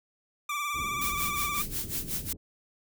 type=tone with vibrato; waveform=25% pulse; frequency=1170 Hz; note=D6; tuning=7 cents flat; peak=-26 dBFS; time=0.49-1.62 s; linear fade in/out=5 ms; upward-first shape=sine; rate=19 Hz; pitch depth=46 cents each way
type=low-pass noise; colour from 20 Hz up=pink; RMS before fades=-41 dBFS; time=0.74-2.37 s; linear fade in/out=10 ms; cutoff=390 Hz; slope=24 dB/octave
type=noise with tremolo; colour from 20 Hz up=blue; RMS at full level=-31 dBFS; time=1.01-2.33 s; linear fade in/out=5 ms; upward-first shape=sine; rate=5.5 Hz; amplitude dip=85%
effects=none